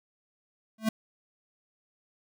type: tone with exponential growth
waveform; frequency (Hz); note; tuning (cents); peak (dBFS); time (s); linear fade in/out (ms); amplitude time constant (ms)
square; 220; A3; 0; -21; 0.78-0.89; 5; 23
effects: none